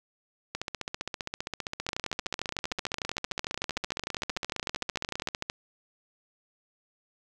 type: two click trains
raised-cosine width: 0.2 ms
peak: -15 / -13 dBFS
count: 73 / 49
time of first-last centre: 0.55-5.287 / 1.89-5.499 s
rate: 15.2 / 13.3 Hz
effects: none